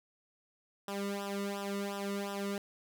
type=tone with flanger; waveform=sawtooth; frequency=200 Hz; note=G3; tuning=35 cents sharp; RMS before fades=-37 dBFS; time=0.88-2.58 s; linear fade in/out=2 ms; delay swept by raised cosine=0.45 to 1.25 ms; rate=2.8 Hz; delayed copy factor=-0.85; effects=none